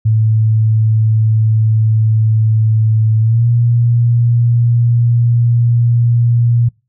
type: tone with pitch glide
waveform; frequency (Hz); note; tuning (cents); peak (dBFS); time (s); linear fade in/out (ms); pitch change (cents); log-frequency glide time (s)
sine; 110 to 118.58; A2 to A#2; 0 to +30; -8; 0.05-6.69; 10; +130; 3.2-3.47
effects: noise-tail reverb RT60 0.3 s tail -25 dB re dry